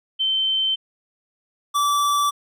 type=tone pair in turn; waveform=sine / square; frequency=3095 / 1159.3 Hz; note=G7 / D6; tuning=-23 / -23 cents; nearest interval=octave + perfect fourth; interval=1700 cents; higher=first; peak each=-18 dBFS; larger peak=neither; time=0.19-0.76 / 1.74-2.31 s; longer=neither; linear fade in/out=20 ms; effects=resampled to 32000 Hz